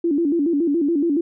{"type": "tone with vibrato", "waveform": "sine", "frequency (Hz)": 311.1, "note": "D#4", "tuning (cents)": 0, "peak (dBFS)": -16, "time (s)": [0.04, 1.21], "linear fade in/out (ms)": 5, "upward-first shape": "square", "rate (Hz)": 7.1, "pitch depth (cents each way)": 150, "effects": []}